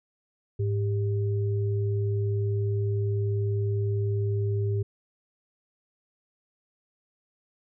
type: tone pair together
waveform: sine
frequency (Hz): 104.89 / 396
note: G#2 / G4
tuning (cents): +18 / +18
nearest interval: octave + major seventh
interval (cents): 2300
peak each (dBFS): -24 / -32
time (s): 0.59-4.83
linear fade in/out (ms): 10
effects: none